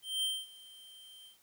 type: tone with ADSR envelope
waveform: square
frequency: 3136 Hz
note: G7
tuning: in tune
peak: -30 dBFS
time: 0.02-1.38 s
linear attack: 210 ms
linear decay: 230 ms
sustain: -22 dB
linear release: 120 ms
effects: white hiss -67 dBFS RMS until 1.42 s